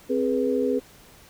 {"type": "tone cluster", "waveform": "sine", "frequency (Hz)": [262.8, 416.7, 490], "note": ["C4", "G#4", "B4"], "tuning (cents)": [8, 6, -14], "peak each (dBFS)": -25, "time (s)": [0.09, 0.8], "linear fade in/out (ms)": 20, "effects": ["pink hiss -51 dBFS RMS until 1.29 s"]}